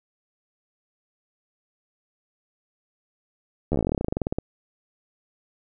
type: slowing click train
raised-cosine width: 2 ms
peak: -11 dBFS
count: 23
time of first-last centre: 3.72-4.385 s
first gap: 12 ms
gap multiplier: 1.08
effects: none